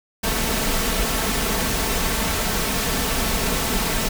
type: noise with comb filter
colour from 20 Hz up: pink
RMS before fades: -22 dBFS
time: 0.23-4.09 s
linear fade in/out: 10 ms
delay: 4.5 ms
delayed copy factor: +0.5
effects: none